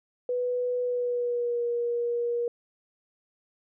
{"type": "tone with pitch glide", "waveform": "sine", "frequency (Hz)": [493.9, 475.7], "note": ["B4", "A#4"], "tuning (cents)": [0, 35], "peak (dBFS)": -25, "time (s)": [0.29, 2.48], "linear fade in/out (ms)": 2, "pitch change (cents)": -65, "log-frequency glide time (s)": [0.82, 1.63], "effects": []}